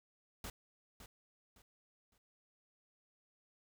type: noise with echo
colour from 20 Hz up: pink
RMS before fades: -45 dBFS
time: 0.44-0.5 s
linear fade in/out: 2 ms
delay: 560 ms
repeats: 3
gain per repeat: -10 dB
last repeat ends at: 2.18 s
effects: none